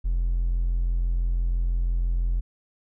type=tone; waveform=triangle; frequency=43 Hz; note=F1; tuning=26 cents flat; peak=-18 dBFS; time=0.04-2.41 s; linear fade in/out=20 ms; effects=tanh soft clip ceiling -16 dBFS